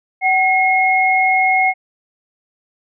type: tone pair together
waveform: sine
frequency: 756 / 2159 Hz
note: F#5 / C#7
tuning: +37 / -46 cents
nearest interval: octave + tritone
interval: 1817 cents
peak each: -14 dBFS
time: 0.21-1.74 s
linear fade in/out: 50 ms
effects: none